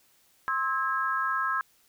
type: tone cluster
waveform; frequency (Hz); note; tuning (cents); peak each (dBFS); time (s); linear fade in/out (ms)
sine; 1058 / 1301 / 1637; C6 / E6 / G#6; +19 / -23 / -25; -30 / -29 / -30; 0.48-1.61; 0
effects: white hiss -64 dBFS RMS until 1.88 s